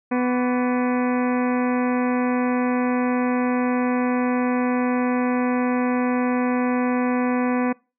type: harmonic tone with a mistuned harmonic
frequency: 248.8 Hz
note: B3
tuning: 13 cents sharp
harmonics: 1 / 2 / 3 / 4 / 5 / 6 / 7 / 8 / 9 / 10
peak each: -20 / -26 / -30 / -32 / -34 / -36 / -37 / -38 / -39 / -40 dBFS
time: 0.11-7.73 s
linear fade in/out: 10 ms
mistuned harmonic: 5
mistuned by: -130 cents
effects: noise-tail reverb RT60 0.3 s tail -24 dB re dry